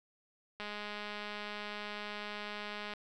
click train, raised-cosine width 0.3 ms, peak -26 dBFS, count 487, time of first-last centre 0.6-2.937 s, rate 208 Hz, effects none

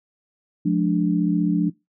sine chord, D diminished, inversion first, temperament just, 176.2 / 211.4 / 293.7 Hz, F3 / Ab3 / D4, +16 / +31 / 0 cents, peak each -20 / -24 / -21 dBFS, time 0.65-1.7 s, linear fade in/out 10 ms, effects noise-tail reverb RT60 0.2 s tail -21 dB re dry

